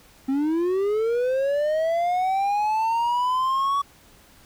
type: linear sweep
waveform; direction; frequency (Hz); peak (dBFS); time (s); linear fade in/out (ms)
triangle; up; 261.6 to 1135; -18; 0.28-3.82; 10
effects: pink hiss -53 dBFS RMS until 4.45 s